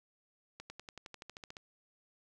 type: accelerating click train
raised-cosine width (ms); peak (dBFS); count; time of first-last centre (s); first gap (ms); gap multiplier
0.2; -29; 13; 0.6-1.568; 100; 0.96
effects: none